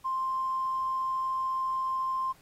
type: tone with tanh clipping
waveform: triangle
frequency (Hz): 1049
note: C6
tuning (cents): +4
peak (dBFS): -27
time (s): 0.04-2.33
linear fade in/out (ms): 20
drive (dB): 2
effects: pink hiss -61 dBFS RMS until 2.41 s + AAC 48 kbps